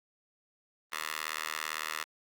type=tone with high-pass filter; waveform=10% pulse; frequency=77.78 Hz; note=D#2; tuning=in tune; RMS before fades=-37 dBFS; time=0.92-2.04 s; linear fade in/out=5 ms; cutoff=1500 Hz; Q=1.4; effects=Opus 32 kbps